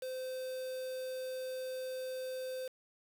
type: tone with quantisation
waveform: triangle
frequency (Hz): 516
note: C5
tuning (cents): -24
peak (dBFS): -36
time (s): 0.02-2.68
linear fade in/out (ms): 5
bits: 8
effects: none